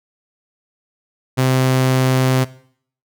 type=tone; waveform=sawtooth; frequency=129.9 Hz; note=C3; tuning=12 cents flat; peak=-9 dBFS; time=1.37-2.45 s; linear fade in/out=20 ms; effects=noise-tail reverb RT60 0.6 s tail -19 dB re dry